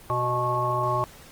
harmonic tone with a mistuned harmonic, 123.47 Hz, B2, in tune, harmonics 1 / 3 / 5 / 7 / 9, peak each -29 / -32 / -29 / -30 / -25 dBFS, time 0.1-1.04 s, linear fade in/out 0 ms, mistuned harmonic 9, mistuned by -26 cents, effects pink hiss -48 dBFS RMS until 1.31 s + Opus 24 kbps

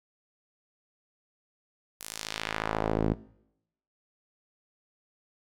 sawtooth tone with band-pass filter sweep, 54.1 Hz, A1, 29 cents flat, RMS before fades -31 dBFS, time 2-3.14 s, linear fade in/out 10 ms, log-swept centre 12000 to 240 Hz, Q 0.98, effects noise-tail reverb RT60 0.8 s tail -20 dB re dry

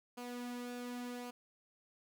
sawtooth tone with flanger, 244.5 Hz, B3, 17 cents flat, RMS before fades -44 dBFS, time 0.17-1.31 s, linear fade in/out 10 ms, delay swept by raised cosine 0.53 to 3.13 ms, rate 0.88 Hz, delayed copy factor -0.5, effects none

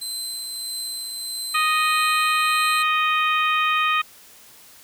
25% pulse tone with tremolo, 4079 Hz, C8, 45 cents flat, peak -22 dBFS, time 0.01-2.83 s, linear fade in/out 10 ms, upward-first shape triangle, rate 1.6 Hz, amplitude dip 30%
harmonic tone, 622 Hz, D#5, 1 cent flat, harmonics 2 / 3 / 4 / 5 / 6, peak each -20 / -27 / -23 / -29 / -33 dBFS, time 1.54-4.02 s, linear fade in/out 10 ms
effects white hiss -48 dBFS RMS until 4.83 s

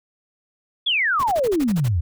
sine exponential sweep, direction down, 3520 to 75.9 Hz, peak -17 dBFS, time 0.86-2.01 s, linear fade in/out 10 ms
pink noise bursts, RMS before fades -33 dBFS, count 9, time 1.19-1.886 s, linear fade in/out 10 ms, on 48 ms, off 33 ms
effects none

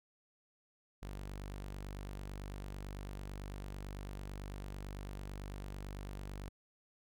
sawtooth tone, 49 Hz, G1, in tune, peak -39 dBFS, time 1.02-6.49 s, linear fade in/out 10 ms, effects none

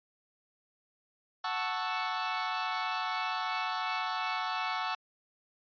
sawtooth chord, F# minor seventh, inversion none, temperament equal, 740 / 880 / 1108.7 / 1318.5 Hz, F#5 / A5 / C#6 / E6, 0 / 0 / 0 / 0 cents, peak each -33 dBFS, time 1.44-4.95 s, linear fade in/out 5 ms, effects resampled to 11025 Hz

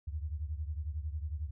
sine beating tone pair, 73.42 / 84.42 Hz, D2 / E2, 0 / +42 cents, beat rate 11 Hz, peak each -36 / -40 dBFS, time 0.07-1.51 s, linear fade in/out 10 ms, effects none

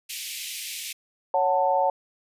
pink high-pass noise, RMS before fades -34 dBFS, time 0.09-0.93 s, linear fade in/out 10 ms, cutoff 2200 Hz, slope 48 dB/octave
sine chord, F# minor, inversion second, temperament just, 555 / 740 / 888 Hz, C#5 / F#5 / A5, +2 / 0 / +16 cents, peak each -24 / -24 / -23 dBFS, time 1.34-1.9 s, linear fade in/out 2 ms
effects resampled to 32000 Hz

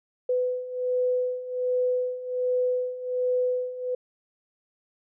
sine beating tone pair, 500 / 501.3 Hz, B4 / B4, +21 / +26 cents, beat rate 1.3 Hz, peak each -29 / -25 dBFS, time 0.29-3.95 s, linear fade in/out 5 ms, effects none

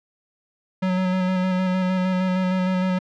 square tone with vibrato, 185 Hz, F#3, in tune, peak -20 dBFS, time 0.82-2.99 s, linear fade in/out 10 ms, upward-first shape square, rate 6.5 Hz, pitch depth 17 cents each way, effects low-pass 3000 Hz 12 dB/octave

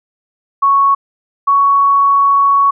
sine tone pair in turn, 1108.7 / 1116.4 Hz, C#6 / C#6, 0 / +12 cents, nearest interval unison, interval 12 cents, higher second, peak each -7 dBFS, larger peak neither, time 0.62-0.95 / 1.47-2.71 s, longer second, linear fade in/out 10 ms, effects none

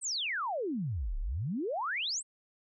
sine exponential two-way sweep, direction down then up, 8870 to 30.87 to 8810 Hz, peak -31 dBFS, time 0.01-2.23 s, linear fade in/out 50 ms, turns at 1.18 s, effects none

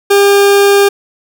40% pulse tone, 401.3 Hz, G4, 41 cents sharp, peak -4 dBFS, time 0.1-0.89 s, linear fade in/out 10 ms, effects none

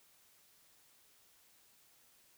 silence, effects white hiss -67 dBFS RMS until 2.37 s

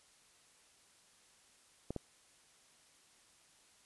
clicks, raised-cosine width 2 ms, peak -25 dBFS, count 2, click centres 1.906 / 1.963 s, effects white hiss -66 dBFS RMS until 3.85 s + resampled to 24000 Hz

